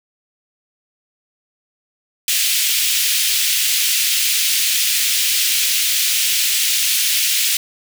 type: high-pass noise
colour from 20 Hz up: pink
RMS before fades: -17 dBFS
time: 2.28-7.57 s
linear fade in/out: 2 ms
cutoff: 2500 Hz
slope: 24 dB/octave
effects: none